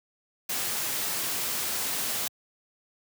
white noise, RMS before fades -30 dBFS, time 0.49-2.28 s, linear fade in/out 5 ms, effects high-pass 100 Hz 12 dB/octave

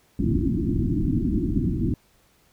white low-pass noise, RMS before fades -23 dBFS, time 0.19-1.94 s, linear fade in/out 2 ms, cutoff 340 Hz, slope 96 dB/octave, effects pink hiss -61 dBFS RMS until 2.52 s

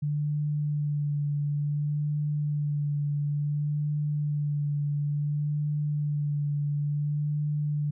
sine tone with vibrato, 147 Hz, D3, 2 cents sharp, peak -25 dBFS, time 0.02-7.91 s, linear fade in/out 10 ms, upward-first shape sine, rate 0.57 Hz, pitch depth 19 cents each way, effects none

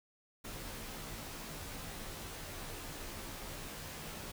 pink noise with comb filter, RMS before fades -45 dBFS, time 0.44-4.32 s, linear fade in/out 10 ms, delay 16 ms, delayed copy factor -0.7, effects none

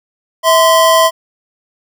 square tone pair together, 650 / 1031.8 Hz, E5 / C6, -24 / -24 cents, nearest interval minor sixth, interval 800 cents, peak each -10 dBFS, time 0.43-1.11 s, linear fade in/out 50 ms, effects none

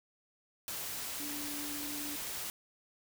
sine tone in noise, 292.3 Hz, D4, 8 cents flat, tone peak -43 dBFS, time 1.2-2.16 s, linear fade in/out 0 ms, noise white, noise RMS -40 dBFS, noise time 0.68-2.5 s, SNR -6 dB, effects none

